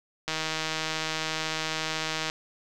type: click train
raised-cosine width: 0.2 ms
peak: -12 dBFS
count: 320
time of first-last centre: 0.28-2.299 s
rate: 158 Hz
effects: none